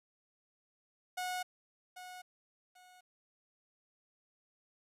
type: tone with echo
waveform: sawtooth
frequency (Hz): 730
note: F#5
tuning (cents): -24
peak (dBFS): -32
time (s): 1.17-1.43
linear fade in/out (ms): 10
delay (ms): 790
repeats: 2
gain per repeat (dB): -11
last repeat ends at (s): 3.01
effects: resampled to 32000 Hz + 12-bit